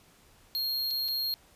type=tone with dropouts; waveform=square; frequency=4245 Hz; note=C8; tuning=24 cents sharp; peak=-29 dBFS; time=0.55-1.34 s; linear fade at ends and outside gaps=0 ms; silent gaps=0.906-0.91 / 1.081-1.085 s; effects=pink hiss -60 dBFS RMS until 1.55 s + resampled to 32000 Hz